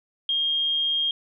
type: tone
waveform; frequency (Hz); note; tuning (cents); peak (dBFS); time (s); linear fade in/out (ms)
sine; 3228; G#7; -50; -21; 0.29-1.11; 2
effects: none